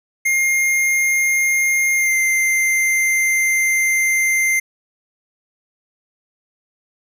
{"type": "tone with pitch glide", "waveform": "square", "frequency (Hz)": [2124, 2090], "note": ["C7", "C7"], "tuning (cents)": [25, -2], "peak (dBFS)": -15, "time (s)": [0.25, 4.6], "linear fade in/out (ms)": 10, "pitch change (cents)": -27, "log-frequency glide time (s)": [1.95, 2.15], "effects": []}